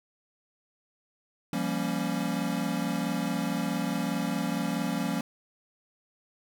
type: chord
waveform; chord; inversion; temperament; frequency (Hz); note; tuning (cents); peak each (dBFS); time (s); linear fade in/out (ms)
square; G half-diminished seventh; third; equal with one note detuned; 171.32 / 196 / 233.1 / 277.2; F3 / G3 / Bb3 / Db4; -33 / 0 / 0 / 0; -34; 1.53-5.21; 2
effects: none